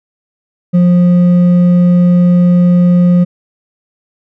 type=tone with hard clipping; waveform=sine; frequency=176.9 Hz; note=F3; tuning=23 cents sharp; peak=-6 dBFS; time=0.73-3.25 s; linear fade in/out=20 ms; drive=4 dB; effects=none